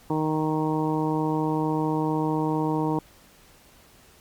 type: harmonic tone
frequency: 155.56 Hz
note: D#3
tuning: in tune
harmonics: 1 / 2 / 3 / 4 / 5 / 6 / 7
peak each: -28 / -25 / -30 / -38 / -34 / -30 / -39 dBFS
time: 0.1-2.99 s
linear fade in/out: 2 ms
effects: pink hiss -54 dBFS RMS until 4.2 s + MP3 96 kbps